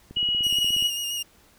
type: click train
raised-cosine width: 3 ms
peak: -28 dBFS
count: 13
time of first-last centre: 0.11-0.824 s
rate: 16.8 Hz
type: tone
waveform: sine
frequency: 2909 Hz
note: F#7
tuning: 30 cents flat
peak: -21 dBFS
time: 0.16-0.9 s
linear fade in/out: 10 ms
type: tone with vibrato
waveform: sawtooth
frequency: 2854 Hz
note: F7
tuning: 37 cents sharp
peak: -24 dBFS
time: 0.43-1.23 s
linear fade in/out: 10 ms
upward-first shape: square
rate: 7.4 Hz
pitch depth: 22 cents each way
effects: pink hiss -57 dBFS RMS until 1.58 s